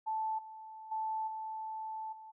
sine tone with level steps, 877 Hz, A5, 6 cents flat, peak -32 / -46 / -33 / -38 / -48 dBFS, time 0.06-2.32 s, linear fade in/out 20 ms, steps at 0.38 / 0.91 / 1.27 / 2.12 s, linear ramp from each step 10 ms, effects none

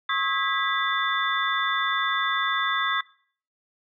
sine tone cluster, 1089 / 1285 / 1638 / 1971 / 3527 Hz, C#6 / E6 / G#6 / B6 / A7, -31 / -45 / -24 / -4 / +3 cents, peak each -29 dBFS, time 0.09-3.01 s, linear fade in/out 5 ms, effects noise-tail reverb RT60 0.5 s tail -19 dB re dry

